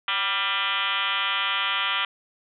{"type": "tone with frequency modulation", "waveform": "sine", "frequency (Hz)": 2203, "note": "C#7", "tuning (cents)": -11, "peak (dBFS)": -22, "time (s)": [0.08, 2.05], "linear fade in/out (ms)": 2, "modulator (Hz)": 205, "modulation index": 5.8, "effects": []}